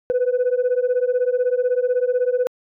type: beating tone pair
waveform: sine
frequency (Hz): 490 / 506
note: B4 / B4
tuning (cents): -14 / +42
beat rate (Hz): 16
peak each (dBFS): -18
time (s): 0.1-2.47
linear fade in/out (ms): 0
effects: tanh soft clip ceiling -13 dBFS